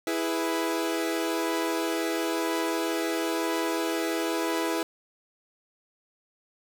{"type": "chord", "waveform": "sawtooth", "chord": "E major", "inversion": "none", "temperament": "equal", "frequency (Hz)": [329.6, 415.3, 493.9], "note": ["E4", "G#4", "B4"], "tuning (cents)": [0, 0, 0], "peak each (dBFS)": [-24, -29, -29], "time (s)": [0.07, 4.83], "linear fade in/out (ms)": 2, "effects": []}